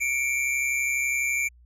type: tone pair together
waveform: square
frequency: 2217 / 2349 Hz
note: C#7 / D7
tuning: 0 / 0 cents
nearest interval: minor second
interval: 100 cents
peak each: -30 / -25 dBFS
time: 0-1.49 s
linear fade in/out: 20 ms
effects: added 60 Hz sine -51 dBFS peak until 1.65 s + low-pass 11000 Hz 12 dB/octave